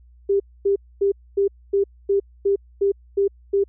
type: tone bursts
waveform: sine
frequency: 397.4 Hz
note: G4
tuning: 24 cents sharp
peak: -15 dBFS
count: 10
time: 0.29-3.64 s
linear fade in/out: 10 ms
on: 110 ms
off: 250 ms
effects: added 60 Hz sine -47 dBFS peak until 3.68 s